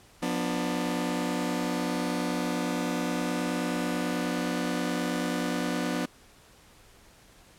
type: chord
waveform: sawtooth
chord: B diminished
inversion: second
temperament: just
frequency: 177.8 / 246.9 / 296.3 Hz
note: F3 / B3 / D4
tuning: +31 / 0 / +15 cents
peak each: -29 / -27 / -28 dBFS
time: 0.22-6.06 s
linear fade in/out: 10 ms
effects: pink hiss -56 dBFS RMS until 7.58 s + low-pass 12000 Hz 12 dB/octave